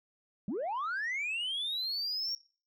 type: linear sweep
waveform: sine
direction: up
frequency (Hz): 169 to 5588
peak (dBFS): -30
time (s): 0.48-2.35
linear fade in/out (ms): 2
effects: noise-tail reverb RT60 0.4 s tail -22 dB re dry + tanh soft clip ceiling -30 dBFS